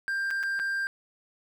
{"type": "tone with dropouts", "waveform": "triangle", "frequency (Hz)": 1588, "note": "G6", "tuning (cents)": 22, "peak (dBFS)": -25, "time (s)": [0.08, 0.87], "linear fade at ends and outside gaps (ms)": 0, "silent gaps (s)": [[0.305, 0.31], [0.43, 0.435], [0.592, 0.598]], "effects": []}